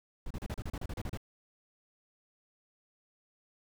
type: noise bursts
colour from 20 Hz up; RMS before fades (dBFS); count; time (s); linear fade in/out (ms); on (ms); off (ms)
brown; -37; 12; 0.26-1.174; 2; 45; 34
effects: none